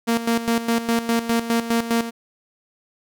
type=tone with tremolo; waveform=sawtooth; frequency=231.5 Hz; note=A#3; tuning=12 cents flat; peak=-13 dBFS; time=0.07-2.11 s; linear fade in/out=20 ms; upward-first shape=square; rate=4.9 Hz; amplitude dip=70%; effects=none